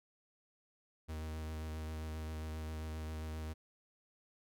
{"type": "tone with vibrato", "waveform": "45% pulse", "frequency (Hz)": 78.5, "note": "D#2", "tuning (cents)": 16, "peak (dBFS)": -40, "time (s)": [1.08, 3.54], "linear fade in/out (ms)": 20, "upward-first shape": "sine", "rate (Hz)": 7.5, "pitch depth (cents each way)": 17, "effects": []}